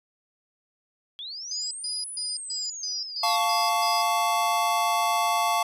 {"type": "linear two-way sweep", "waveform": "sine", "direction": "up then down", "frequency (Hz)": [3255, 10548, 3255], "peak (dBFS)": -34, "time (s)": [1.19, 3.44], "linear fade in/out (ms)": 0, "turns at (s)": 1.99}
{"type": "tone bursts", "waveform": "sine", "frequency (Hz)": 4943, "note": "D#8", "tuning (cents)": -12, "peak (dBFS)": -29, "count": 8, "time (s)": [1.51, 4.02], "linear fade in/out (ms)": 2, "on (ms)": 200, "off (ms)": 130}
{"type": "chord", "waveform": "square", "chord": "F augmented", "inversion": "none", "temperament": "equal with one note detuned", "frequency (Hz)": [698.5, 880, 1122.9], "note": ["F5", "A5", "C#6"], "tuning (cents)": [0, 0, 22], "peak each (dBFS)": -27, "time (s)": [3.23, 5.63], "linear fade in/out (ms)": 5}
{"effects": ["resampled to 32000 Hz"]}